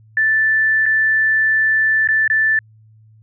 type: tone with dropouts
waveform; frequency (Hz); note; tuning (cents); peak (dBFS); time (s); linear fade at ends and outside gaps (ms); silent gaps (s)
sine; 1760; A6; 0; -12; 0.17-2.59; 2; 0.857-0.862 / 2.075-2.087 / 2.278-2.3
effects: added 109 Hz sine -45 dBFS peak until 3.22 s